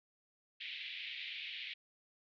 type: band-pass noise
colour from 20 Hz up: pink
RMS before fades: -45 dBFS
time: 0.6-1.74 s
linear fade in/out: 10 ms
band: 2100 to 3800 Hz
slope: 48 dB/octave
effects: none